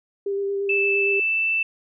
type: tone with vibrato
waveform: sine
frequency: 397.5 Hz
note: G4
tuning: 24 cents sharp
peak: -22 dBFS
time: 0.26-1.2 s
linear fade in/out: 5 ms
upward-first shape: square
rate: 8.7 Hz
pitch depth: 11 cents each way
type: tone with pitch glide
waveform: sine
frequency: 2636 to 2654 Hz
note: E7 to E7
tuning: -1 to +11 cents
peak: -19 dBFS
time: 0.69-1.63 s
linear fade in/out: 5 ms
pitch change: +12 cents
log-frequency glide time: 0.99-1.48 s
effects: none